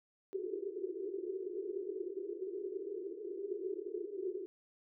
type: band-pass noise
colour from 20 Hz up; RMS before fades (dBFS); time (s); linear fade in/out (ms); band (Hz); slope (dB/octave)
white; -41; 0.33-4.46; 0; 350 to 420; 96
effects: none